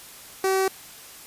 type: tone with notch filter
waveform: sawtooth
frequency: 382.2 Hz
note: G4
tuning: 44 cents flat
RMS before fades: -22 dBFS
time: 0.44-0.68 s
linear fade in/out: 2 ms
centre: 3200 Hz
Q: 1.9
effects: white hiss -44 dBFS RMS until 1.26 s + resampled to 32000 Hz